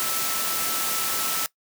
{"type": "tone in noise", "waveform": "sine", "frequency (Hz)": 1318.5, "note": "E6", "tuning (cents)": 0, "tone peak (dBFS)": -33, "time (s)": [0, 1.46], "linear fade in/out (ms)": 0, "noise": "white", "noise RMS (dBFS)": -26, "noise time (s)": [0, 1.46], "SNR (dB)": -10, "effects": ["noise-tail reverb RT60 0.1 s tail -19 dB re dry", "high-pass 150 Hz 12 dB/octave"]}